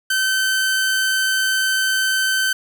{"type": "tone", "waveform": "sawtooth", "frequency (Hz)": 1538, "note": "G6", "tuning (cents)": -33, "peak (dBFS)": -13, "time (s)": [0.1, 2.53], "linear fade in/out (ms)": 5, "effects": []}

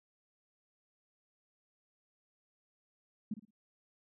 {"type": "tone with echo", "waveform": "sine", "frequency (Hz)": 213.8, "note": "A3", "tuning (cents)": -49, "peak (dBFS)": -33, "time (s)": [3.31, 3.34], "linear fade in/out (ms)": 5, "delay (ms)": 56, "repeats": 3, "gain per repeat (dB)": -12, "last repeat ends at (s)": 3.508, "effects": []}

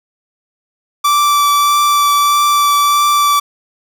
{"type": "tone with vibrato", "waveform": "45% pulse", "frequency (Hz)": 1164, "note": "D6", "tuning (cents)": -16, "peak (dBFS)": -9, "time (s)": [1.04, 3.4], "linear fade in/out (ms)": 10, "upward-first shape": "triangle", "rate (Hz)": 1.6, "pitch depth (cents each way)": 12, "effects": []}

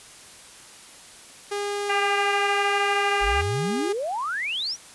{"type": "tone", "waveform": "sawtooth", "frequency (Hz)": 407.2, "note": "G#4", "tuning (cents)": -34, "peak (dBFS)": -22, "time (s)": [1.51, 3.93], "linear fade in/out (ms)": 10}
{"type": "harmonic tone", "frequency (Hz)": 400.8, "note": "G4", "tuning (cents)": 38, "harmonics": [2, 3, 4, 5, 6, 7], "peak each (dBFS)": [-26, -28, -29, -30, -31, -31], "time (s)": [1.89, 3.42], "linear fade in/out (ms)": 10}
{"type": "exponential sweep", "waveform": "sine", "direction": "up", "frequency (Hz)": [41.2, 6110], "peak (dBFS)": -25, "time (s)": [3.2, 4.77], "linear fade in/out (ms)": 50}
{"effects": ["white hiss -46 dBFS RMS until 4.94 s", "resampled to 24000 Hz"]}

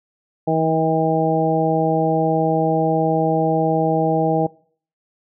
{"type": "harmonic tone with a mistuned harmonic", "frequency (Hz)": 160, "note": "D#3", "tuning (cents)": 49, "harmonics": [1, 2, 3, 4, 5], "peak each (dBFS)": [-22, -22, -22, -22, -22], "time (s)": [0.47, 4.47], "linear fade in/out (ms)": 10, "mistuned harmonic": 1, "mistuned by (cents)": 16, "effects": ["noise-tail reverb RT60 0.5 s tail -22 dB re dry"]}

